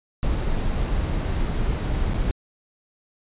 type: noise with dropouts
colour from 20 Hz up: brown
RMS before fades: -23 dBFS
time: 0.23-2.31 s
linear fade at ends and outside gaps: 0 ms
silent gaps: 2.134-2.143 s
effects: resampled to 8000 Hz